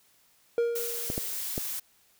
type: tone with exponential decay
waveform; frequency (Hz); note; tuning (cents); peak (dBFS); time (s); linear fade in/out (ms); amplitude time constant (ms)
triangle; 469.9; A#4; +14; -19; 0.58-1.37; 1; 170
type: noise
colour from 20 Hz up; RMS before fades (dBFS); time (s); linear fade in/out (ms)
blue; -34; 0.75-1.8; 10
type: clicks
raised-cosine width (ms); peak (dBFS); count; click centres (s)
2; -18; 3; 1.101 / 1.179 / 1.579
effects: white hiss -64 dBFS RMS until 2.19 s